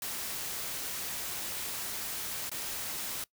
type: noise with dropouts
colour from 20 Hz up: white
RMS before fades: -37 dBFS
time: 0.02-3.24 s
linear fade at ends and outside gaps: 2 ms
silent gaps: 2.495-2.515 s
effects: noise-tail reverb RT60 0.1 s tail -22 dB re dry